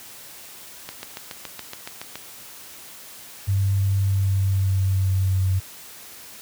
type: click train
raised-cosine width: 0.2 ms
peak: -15 dBFS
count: 10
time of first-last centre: 0.89-2.156 s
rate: 7.11 Hz
type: tone with pitch glide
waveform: sine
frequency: 98 to 94.33 Hz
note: G2 to F#2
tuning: 0 to +34 cents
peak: -17 dBFS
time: 3.47-5.6 s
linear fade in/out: 20 ms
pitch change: -66 cents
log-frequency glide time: 3.99-5.4 s
effects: white hiss -42 dBFS RMS until 6.41 s + high-pass 60 Hz 12 dB/octave